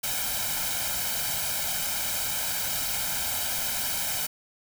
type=noise with comb filter; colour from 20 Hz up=white; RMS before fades=-29 dBFS; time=0.03-4.27 s; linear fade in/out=10 ms; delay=1.3 ms; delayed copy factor=+0.75; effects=none